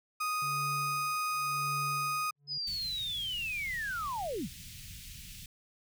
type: tone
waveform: 35% pulse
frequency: 1244.5 Hz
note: D#6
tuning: in tune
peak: -29 dBFS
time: 0.2-2.31 s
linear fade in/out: 10 ms
type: tone with tremolo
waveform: triangle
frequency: 143.4 Hz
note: D3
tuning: 41 cents flat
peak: -36 dBFS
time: 0.42-2.58 s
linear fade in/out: 2 ms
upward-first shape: sine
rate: 0.91 Hz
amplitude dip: 100%
type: linear sweep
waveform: sine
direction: down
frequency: 5090 to 82.41 Hz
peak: -33 dBFS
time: 2.47-4.5 s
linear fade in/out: 50 ms
type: band-stop noise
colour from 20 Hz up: pink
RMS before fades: -47 dBFS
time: 2.67-5.46 s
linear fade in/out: 2 ms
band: 170 to 2400 Hz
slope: 24 dB/octave
effects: none